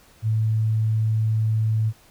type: tone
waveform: sine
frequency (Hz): 110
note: A2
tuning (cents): 0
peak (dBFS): -18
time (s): 0.22-1.93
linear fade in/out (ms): 50
effects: pink hiss -54 dBFS RMS until 2.1 s